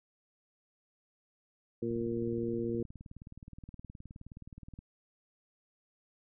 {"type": "harmonic tone", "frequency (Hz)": 116.54, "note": "A#2", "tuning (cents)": 0, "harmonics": [1, 2, 3, 4], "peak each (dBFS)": [-41, -36, -35, -38], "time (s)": [1.82, 2.83], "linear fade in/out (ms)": 5}
{"type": "click train", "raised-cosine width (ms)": 5, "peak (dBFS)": -35, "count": 56, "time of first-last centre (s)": [1.91, 4.79], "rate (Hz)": 19.1}
{"effects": []}